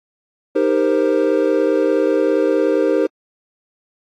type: chord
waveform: triangle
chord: C minor seventh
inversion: first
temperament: equal with one note detuned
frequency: 311.1 / 395.9 / 466.2 / 523.3 Hz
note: Eb4 / G4 / Bb4 / C5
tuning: 0 / +17 / 0 / 0 cents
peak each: -17 dBFS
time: 0.55-3.07 s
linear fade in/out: 10 ms
effects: AAC 48 kbps